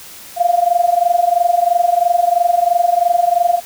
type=tone with amplitude modulation; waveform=sine; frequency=698.5 Hz; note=F5; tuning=in tune; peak=-7 dBFS; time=0.36-3.61 s; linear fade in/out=50 ms; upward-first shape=sine; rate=23 Hz; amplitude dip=85%; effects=white hiss -36 dBFS RMS until 3.65 s